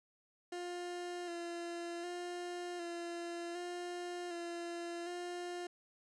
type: tone with vibrato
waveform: 30% pulse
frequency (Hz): 347.7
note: F4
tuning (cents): -8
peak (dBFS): -38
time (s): 0.52-5.67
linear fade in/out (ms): 5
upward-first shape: square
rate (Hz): 0.66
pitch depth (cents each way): 26
effects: resampled to 22050 Hz